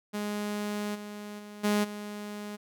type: tone with level steps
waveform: sawtooth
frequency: 207.7 Hz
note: G#3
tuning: in tune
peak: -27 / -35 / -39 / -20 / -33 dBFS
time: 0.13-2.57 s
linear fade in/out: 20 ms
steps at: 0.94 / 1.38 / 1.63 / 1.83 s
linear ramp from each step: 20 ms
effects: none